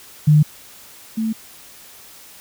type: tone pair in turn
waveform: sine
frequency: 150.9 / 221.6 Hz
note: D3 / A3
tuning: +47 / +13 cents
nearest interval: perfect fifth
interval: 666 cents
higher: second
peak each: -8 / -18 dBFS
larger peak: first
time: 0.27-0.43 / 1.17-1.33 s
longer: neither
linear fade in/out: 10 ms
effects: white hiss -43 dBFS RMS until 2.4 s